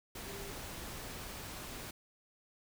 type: tone in noise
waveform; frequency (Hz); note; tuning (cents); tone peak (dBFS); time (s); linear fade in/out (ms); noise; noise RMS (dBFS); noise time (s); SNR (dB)
sine; 397.6; G4; +25; -48; 0.26-0.51; 5; pink; -45; 0.15-1.91; -6
effects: none